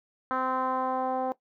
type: tone with low-pass filter sweep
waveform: 10% pulse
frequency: 258.9 Hz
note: C4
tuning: 18 cents flat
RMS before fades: -29 dBFS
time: 0.31-1.32 s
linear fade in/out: 0 ms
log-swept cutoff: 1300 to 710 Hz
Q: 2.6
effects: noise-tail reverb RT60 0.1 s tail -17 dB re dry